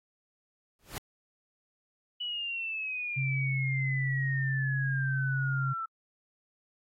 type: noise with exponential growth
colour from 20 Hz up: pink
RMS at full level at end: -34 dBFS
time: 0.79-0.98 s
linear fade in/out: 1 ms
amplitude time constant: 40 ms
type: exponential sweep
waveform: sine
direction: down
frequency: 2960 to 1320 Hz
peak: -32 dBFS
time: 2.2-5.86 s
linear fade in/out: 10 ms
type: tone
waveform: sine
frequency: 134.1 Hz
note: C3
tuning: 43 cents sharp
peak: -28 dBFS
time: 3.16-5.74 s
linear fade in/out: 20 ms
effects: AAC 48 kbps